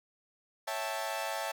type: chord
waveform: sawtooth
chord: A dominant seventh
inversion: first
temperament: equal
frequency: 554.4 / 659.3 / 784 / 880 Hz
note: C#5 / E5 / G5 / A5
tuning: 0 / 0 / 0 / 0 cents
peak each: -37 / -34 / -38 / -34 dBFS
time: 0.67-1.52 s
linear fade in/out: 10 ms
effects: none